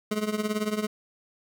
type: tone with tremolo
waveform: 25% pulse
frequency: 212.6 Hz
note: G#3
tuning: 41 cents sharp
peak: -19 dBFS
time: 0.11-0.87 s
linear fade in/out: 5 ms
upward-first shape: triangle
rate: 18 Hz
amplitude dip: 85%
effects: none